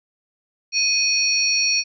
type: tone cluster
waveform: sine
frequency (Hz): 2485 / 4413 / 5620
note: D#7 / C#8 / F8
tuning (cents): -3 / -9 / +10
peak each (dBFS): -21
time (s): 0.72-1.84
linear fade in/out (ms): 50
effects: none